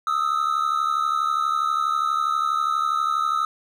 triangle tone pair together, 1244.5 / 1316.8 Hz, D#6 / E6, 0 / -2 cents, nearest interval minor second, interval 98 cents, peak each -21 dBFS, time 0.07-3.45 s, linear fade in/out 2 ms, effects none

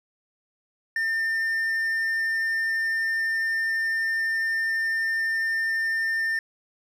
triangle tone, 1803 Hz, A6, 42 cents sharp, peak -21 dBFS, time 0.96-6.39 s, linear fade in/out 2 ms, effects none

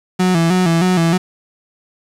35% pulse tone with vibrato, 174.61 Hz, F3, in tune, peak -10 dBFS, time 0.19-1.18 s, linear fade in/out 10 ms, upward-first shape square, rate 3.2 Hz, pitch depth 86 cents each way, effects low-pass 10000 Hz 12 dB/octave + 7-bit

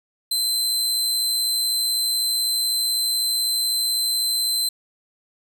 sawtooth tone, 4078 Hz, C8, 45 cents flat, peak -17 dBFS, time 0.31-4.69 s, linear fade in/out 5 ms, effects 9-bit

